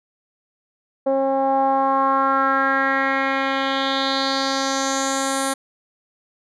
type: tone with low-pass filter sweep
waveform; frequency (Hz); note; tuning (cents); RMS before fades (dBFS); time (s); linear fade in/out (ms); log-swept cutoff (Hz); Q
10% pulse; 270; C#4; -45; -20; 1.06-5.54; 10; 580 to 9800; 3.5
effects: none